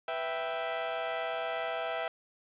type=chord; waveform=sawtooth; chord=E minor; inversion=second; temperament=equal; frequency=493.9 / 659.3 / 784 Hz; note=B4 / E5 / G5; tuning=0 / 0 / 0 cents; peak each=-36 / -30 / -34 dBFS; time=0.08-2.08 s; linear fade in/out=2 ms; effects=resampled to 8000 Hz + 9-bit